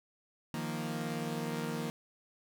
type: chord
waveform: sawtooth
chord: Eb suspended second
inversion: none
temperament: equal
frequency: 155.56 / 174.61 / 233.1 Hz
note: Eb3 / F3 / Bb3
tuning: 0 / 0 / 0 cents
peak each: -35 / -37 / -34 dBFS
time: 0.54-1.9 s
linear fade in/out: 0 ms
effects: none